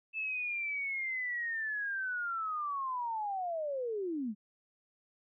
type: linear sweep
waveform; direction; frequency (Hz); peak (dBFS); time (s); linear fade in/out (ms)
sine; down; 2637 to 196; -33; 0.13-4.35; 50
effects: none